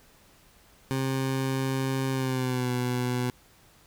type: tone with pitch glide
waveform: 20% pulse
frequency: 133.2 to 124.28 Hz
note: C3 to B2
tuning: +31 to +11 cents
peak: -21 dBFS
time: 0.91-3.3 s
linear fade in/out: 0 ms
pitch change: -120 cents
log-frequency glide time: 2.11-2.71 s
effects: pink hiss -58 dBFS RMS until 3.86 s

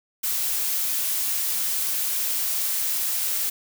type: noise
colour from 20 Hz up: blue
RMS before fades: -25 dBFS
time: 0.23-3.5 s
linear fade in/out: 10 ms
effects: none

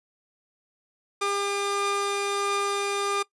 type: tone pair together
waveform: sawtooth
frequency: 401.5 / 1203 Hz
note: G4 / D6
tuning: +41 / +41 cents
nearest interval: octave + perfect fifth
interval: 1900 cents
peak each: -24 dBFS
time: 1.21-3.23 s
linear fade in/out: 10 ms
effects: noise-tail reverb RT60 0.1 s tail -20 dB re dry + resampled to 24000 Hz

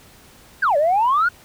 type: exponential two-way sweep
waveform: sine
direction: down then up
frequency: 1700 to 560 to 1491 Hz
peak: -13 dBFS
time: 0.62-1.29 s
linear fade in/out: 10 ms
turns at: 0.77 s
effects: tanh soft clip ceiling -10 dBFS + pink hiss -48 dBFS RMS until 1.44 s

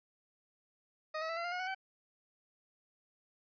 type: tone with pitch steps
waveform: 20% pulse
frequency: 623 / 641.6 / 660.8 / 680.6 / 700.9 / 721.9 / 743.4 / 765.7 Hz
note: D#5 / E5 / E5 / F5 / F5 / F#5 / F#5 / G5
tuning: +2 / -47 / +4 / -45 / +6 / -43 / +8 / -41 cents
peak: -31 dBFS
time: 1.14-1.748 s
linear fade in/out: 10 ms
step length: 76 ms
effects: resampled to 11025 Hz

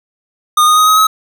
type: tone with pitch steps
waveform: square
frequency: 1225 / 1238.5 / 1252.2 / 1266 / 1280 Hz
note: D#6 / D#6 / D#6 / D#6 / D#6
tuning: -27 / -8 / +11 / +30 / +49 cents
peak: -7 dBFS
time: 0.57-1.07 s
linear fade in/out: 5 ms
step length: 100 ms
effects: none

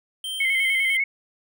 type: tone with tremolo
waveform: square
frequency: 3136 Hz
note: G7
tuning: in tune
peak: -28 dBFS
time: 0.24-0.97 s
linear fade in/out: 2 ms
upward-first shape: sine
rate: 3 Hz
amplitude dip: 25%
type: tone with vibrato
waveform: sine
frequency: 2139 Hz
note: C7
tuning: 38 cents sharp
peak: -19 dBFS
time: 0.4-1.04 s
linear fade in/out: 5 ms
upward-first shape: square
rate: 10 Hz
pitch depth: 46 cents each way
effects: none

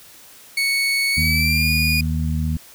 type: tone with pitch glide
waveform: 30% pulse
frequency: 2217 to 2446 Hz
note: C#7 to D#7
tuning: 0 to -30 cents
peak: -15 dBFS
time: 0.57-2.01 s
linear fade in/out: 5 ms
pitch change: +170 cents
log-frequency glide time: 1.12-1.71 s
type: harmonic tone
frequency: 78.7 Hz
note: D#2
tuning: 20 cents sharp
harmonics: 1 / 2 / 3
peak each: -21 / -23 / -27 dBFS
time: 1.17-2.57 s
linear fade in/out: 5 ms
effects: white hiss -45 dBFS RMS until 2.74 s

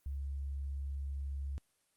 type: tone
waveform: sine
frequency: 69.3 Hz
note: C#2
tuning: in tune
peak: -36 dBFS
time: 0.06-1.58 s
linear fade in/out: 0 ms
effects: white hiss -75 dBFS RMS until 1.96 s + Opus 32 kbps

